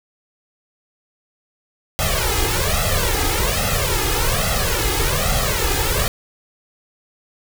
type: noise with flanger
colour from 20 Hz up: pink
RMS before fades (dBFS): -19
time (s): 1.99-6.08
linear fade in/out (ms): 0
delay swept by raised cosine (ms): 1.5 to 2.43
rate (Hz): 1.2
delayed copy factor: +1
effects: none